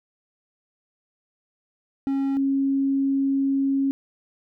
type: tone pair in turn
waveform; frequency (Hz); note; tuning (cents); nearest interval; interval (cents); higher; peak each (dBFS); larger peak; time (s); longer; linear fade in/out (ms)
triangle / sine; 273.2 / 273.2; C#4 / C#4; -25 / -25; unison; 0; neither; -19; neither; 2.07-2.37 / 2.37-3.91; second; 0
effects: none